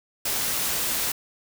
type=noise; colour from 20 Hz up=white; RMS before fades=-26 dBFS; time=0.25-1.12 s; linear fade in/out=5 ms; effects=none